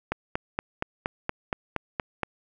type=click train; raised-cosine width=0.5 ms; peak=-11 dBFS; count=10; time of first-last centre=0.12-2.233 s; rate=4.26 Hz; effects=none